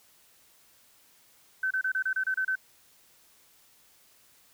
sine tone bursts, 1530 Hz, G6, 42 cents flat, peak -25 dBFS, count 9, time 1.63-2.555 s, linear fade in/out 5 ms, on 77 ms, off 29 ms, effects white hiss -61 dBFS RMS until 4.53 s

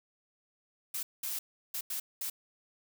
blue noise bursts at uneven times, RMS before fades -36 dBFS, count 5, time 0.94-1.03 / 1.23-1.39 / 1.74-1.81 / 1.9-2 / 2.21-2.3 s, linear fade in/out 5 ms, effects none

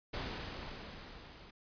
pink noise with level ramp, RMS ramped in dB -39 to -55 dBFS, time 0.13-1.51 s, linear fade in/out 10 ms, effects resampled to 11025 Hz

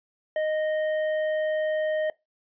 sine tone with hard clipping, 620 Hz, D#5, 6 cents flat, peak -25 dBFS, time 0.36-2.1 s, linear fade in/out 2 ms, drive 7 dB, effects noise-tail reverb RT60 0.2 s tail -21 dB re dry + resampled to 11025 Hz

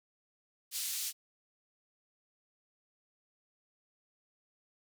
white band-pass noise, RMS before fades -37 dBFS, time 0.71-1.13 s, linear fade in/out 50 ms, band 3400 to 12000 Hz, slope 12 dB/octave, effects none

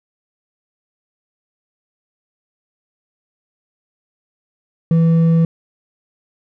sine tone with hard clipping, 164.81 Hz, E3, in tune, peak -11 dBFS, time 4.91-5.45 s, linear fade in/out 2 ms, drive 4 dB, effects none

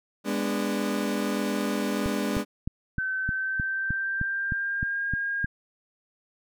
30% pulse chord, G# diminished, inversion none, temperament equal with one note detuned, 205.3 / 246.9 / 293.7 Hz, G#3 / B3 / D4, -20 / 0 / 0 cents, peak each -26 / -29 / -28 dBFS, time 0.24-2.45 s, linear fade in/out 50 ms
click train, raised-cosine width 5 ms, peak -17 dBFS, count 12, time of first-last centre 2.06-5.445 s, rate 3.25 Hz
sine tone with pitch glide, 1533 to 1621.3 Hz, G6 to G#6, -39 to -42 cents, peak -26 dBFS, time 2.98-5.46 s, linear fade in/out 10 ms, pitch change +97 cents, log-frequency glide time 3.19-5.09 s
effects none

